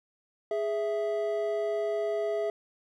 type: tone pair together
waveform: triangle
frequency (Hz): 415.3 / 659.2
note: G#4 / E5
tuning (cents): 0 / 0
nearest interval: minor sixth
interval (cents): 800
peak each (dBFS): -28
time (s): 0.51-2.5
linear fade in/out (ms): 2
effects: none